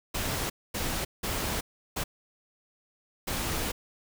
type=noise bursts at uneven times; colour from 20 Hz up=pink; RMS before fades=-31 dBFS; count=5; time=0.14-0.5 / 0.74-1.05 / 1.23-1.61 / 1.96-2.04 / 3.27-3.72 s; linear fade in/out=10 ms; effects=none